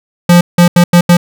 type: tone bursts at uneven times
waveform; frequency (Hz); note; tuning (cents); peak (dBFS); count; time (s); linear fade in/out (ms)
square; 174.61; F3; 0; -3; 5; 0.29-0.41 / 0.58-0.68 / 0.76-0.84 / 0.93-1.01 / 1.09-1.17; 5
effects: none